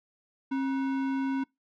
sine tone with sample-and-hold, 268.7 Hz, C4, 46 cents sharp, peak -26 dBFS, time 0.51-1.44 s, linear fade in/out 10 ms, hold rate 1225 Hz, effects noise-tail reverb RT60 0.2 s tail -25 dB re dry + low-pass 2000 Hz 12 dB/octave

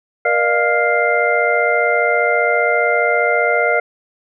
sine tone cluster, 473 / 604 / 699 / 1406 / 2093 Hz, A#4 / D5 / F5 / F6 / C7, +25 / +48 / +1 / +11 / 0 cents, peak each -19 dBFS, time 0.25-3.8 s, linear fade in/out 5 ms, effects none

